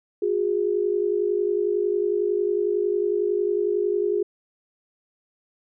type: tone pair together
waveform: sine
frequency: 360.2 / 411.2 Hz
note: F#4 / G#4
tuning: -46 / -17 cents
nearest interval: major second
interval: 229 cents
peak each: -24 / -22 dBFS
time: 0.22-4.23 s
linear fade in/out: 5 ms
effects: none